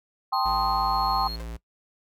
sine chord, A half-diminished seventh, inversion third, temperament equal, 784 / 880 / 1046.5 / 1244.5 Hz, G5 / A5 / C6 / Eb6, 0 / 0 / 0 / 0 cents, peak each -26 / -31 / -26 / -31 dBFS, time 0.32-1.28 s, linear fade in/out 10 ms
triangle tone with tremolo, 4278 Hz, C8, 38 cents sharp, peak -31 dBFS, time 0.33-1.36 s, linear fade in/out 5 ms, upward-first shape sine, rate 1.5 Hz, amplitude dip 30%
square tone, 57 Hz, A#1, 38 cents flat, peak -34 dBFS, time 0.45-1.57 s, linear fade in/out 10 ms
sawtooth tone with exponential decay, 523.3 Hz, C5, in tune, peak -34 dBFS, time 1.4-1.48 s, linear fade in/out 1 ms, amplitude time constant 17 ms
effects noise-tail reverb RT60 0.1 s tail -19 dB re dry

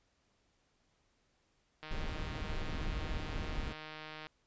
click train, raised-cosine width 0.3 ms, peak -30 dBFS, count 379, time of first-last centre 1.83-4.269 s, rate 155 Hz
brown noise, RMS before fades -38 dBFS, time 1.91-3.73 s, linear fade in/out 5 ms
effects pink hiss -75 dBFS RMS until 4.46 s + resampled to 16000 Hz

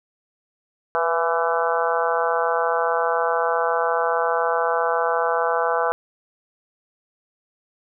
harmonic tone with a mistuned harmonic, 167.2 Hz, E3, 25 cents sharp, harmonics 3 / 4 / 5 / 6 / 7 / 8 / 9, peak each -24 / -25 / -26 / -27 / -27 / -28 / -29 dBFS, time 0.95-5.92 s, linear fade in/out 0 ms, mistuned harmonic 3, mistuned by -28 cents, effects none

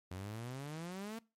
sawtooth exponential sweep, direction up, 89.1 to 231.5 Hz, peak -38 dBFS, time 0.11-1.19 s, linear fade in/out 5 ms, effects noise-tail reverb RT60 0.3 s tail -23 dB re dry + MP3 64 kbps

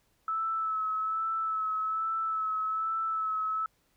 sine tone with vibrato, 1305 Hz, E6, 18 cents flat, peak -28 dBFS, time 0.28-3.66 s, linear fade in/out 2 ms, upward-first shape sine, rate 1.2 Hz, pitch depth 24 cents each way, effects pink hiss -71 dBFS RMS until 3.96 s

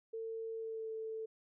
sine tone with pitch glide, 450 to 442.8 Hz, A4 to A4, +39 to +11 cents, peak -39 dBFS, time 0.13-1.26 s, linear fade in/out 10 ms, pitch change -28 cents, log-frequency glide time 0.54-0.9 s, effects none

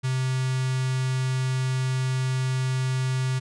square tone with notch filter, 130 Hz, C3, 11 cents flat, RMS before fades -25 dBFS, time 0.03-3.4 s, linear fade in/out 20 ms, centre 530 Hz, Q 0.53, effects resampled to 22050 Hz

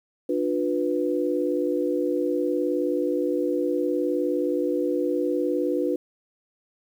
sine chord, B diminished, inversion first, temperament just, 296.3 / 355.6 / 493.9 Hz, D4 / F4 / B4, +15 / +31 / 0 cents, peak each -26 dBFS, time 0.29-5.96 s, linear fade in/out 5 ms, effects 9-bit

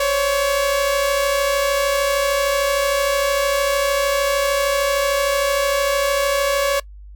sawtooth tone pair together, 530 / 563.2 Hz, C5 / C#5, +22 / +27 cents, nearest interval minor second, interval 105 cents, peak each -21 / -13 dBFS, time 0-6.8 s, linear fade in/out 5 ms, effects noise-tail reverb RT60 0.1 s tail -22 dB re dry + added 50 Hz sine -36 dBFS peak until 7.15 s

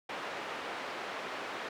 pink band-pass noise, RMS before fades -40 dBFS, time 0.09-1.69 s, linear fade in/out 5 ms, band 460 to 2600 Hz, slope 12 dB/octave, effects none

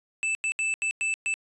square tone bursts at uneven times, 2637 Hz, E7, in tune, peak -25 dBFS, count 6, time 0.23-0.35 / 0.44-0.52 / 0.59-0.74 / 0.82-0.91 / 1.01-1.14 / 1.26-1.34 s, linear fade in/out 0 ms, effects resampled to 24000 Hz

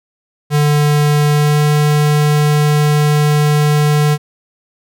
square tone with pitch glide, 147.9 to 148.93 Hz, D3 to D3, +13 to +25 cents, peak -10 dBFS, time 0.5-4.18 s, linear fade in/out 50 ms, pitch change +12 cents, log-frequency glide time 1.31-1.61 s, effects none

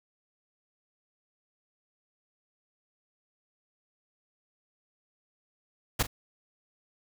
pink noise with echo, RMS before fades -25 dBFS, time 5.99-6.03 s, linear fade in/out 10 ms, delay 40 ms, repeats 1, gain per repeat -13 dB, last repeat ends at 6.07 s, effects none

